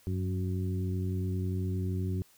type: harmonic tone with a mistuned harmonic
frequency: 92.5 Hz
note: F#2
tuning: in tune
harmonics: 1 / 2 / 3 / 4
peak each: -30 / -36 / -41 / -41 dBFS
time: 0.07-2.22 s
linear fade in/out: 0 ms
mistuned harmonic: 1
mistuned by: +39 cents
effects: white hiss -62 dBFS RMS until 2.37 s